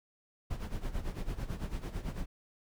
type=noise with tremolo; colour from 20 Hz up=brown; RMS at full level=-34 dBFS; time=0.5-2.26 s; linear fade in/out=10 ms; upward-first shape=sine; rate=9 Hz; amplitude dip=75%; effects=none